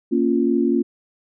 sine chord, Bb minor, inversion none, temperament equal, 233.1 / 277.2 / 349.2 Hz, Bb3 / Db4 / F4, 0 / 0 / 0 cents, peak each -20 dBFS, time 0.11-0.83 s, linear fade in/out 20 ms, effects none

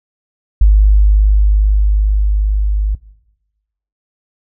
sine tone with level ramp, 51.2 Hz, G#1, 24 cents flat, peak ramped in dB -3 to -11 dBFS, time 0.61-2.95 s, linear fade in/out 5 ms, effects noise-tail reverb RT60 1.0 s tail -20 dB re dry

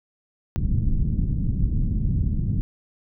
pink low-pass noise, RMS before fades -22 dBFS, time 0.56-2.61 s, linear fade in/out 0 ms, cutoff 210 Hz, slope 24 dB/octave, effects none

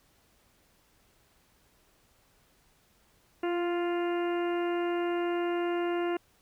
harmonic tone with a mistuned harmonic, 349.2 Hz, F4, in tune, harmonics 1 / 2 / 3 / 4 / 5 / 6 / 7 / 8, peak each -28 / -36 / -41 / -42 / -45 / -47 / -51 / -46 dBFS, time 3.43-6.17 s, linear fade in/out 5 ms, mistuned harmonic 1, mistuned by -16 cents, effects pink hiss -66 dBFS RMS until 6.41 s

